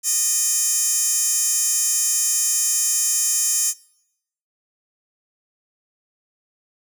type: tone with high-pass filter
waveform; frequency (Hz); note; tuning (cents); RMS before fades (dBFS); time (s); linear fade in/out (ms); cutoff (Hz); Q
15% pulse; 615; D#5; -20; -20; 0.03-3.74; 50; 7600; 3.4
effects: noise-tail reverb RT60 0.8 s tail -23 dB re dry